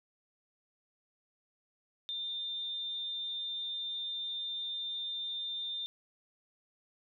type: tone with amplitude modulation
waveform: sine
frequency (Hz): 3603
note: A7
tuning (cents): +40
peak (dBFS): -34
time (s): 2.09-5.86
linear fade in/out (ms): 0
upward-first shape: sine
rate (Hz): 264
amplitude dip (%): 25
effects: none